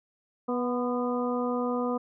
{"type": "harmonic tone with a mistuned harmonic", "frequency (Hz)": 245.3, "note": "B3", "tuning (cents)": -12, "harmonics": [1, 2, 3, 4, 5], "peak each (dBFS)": [-29, -30, -37, -37, -36], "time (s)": [0.48, 1.98], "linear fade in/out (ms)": 10, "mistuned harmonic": 4, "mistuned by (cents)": 42, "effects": []}